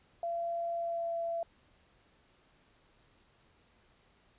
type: tone with pitch glide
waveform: sine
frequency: 681 to 673.6 Hz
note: F5 to E5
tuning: -44 to +37 cents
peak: -32 dBFS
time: 0.23-1.43 s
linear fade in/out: 2 ms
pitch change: -19 cents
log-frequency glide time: 0.74-1.14 s
effects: pink hiss -67 dBFS RMS until 4.38 s + resampled to 8000 Hz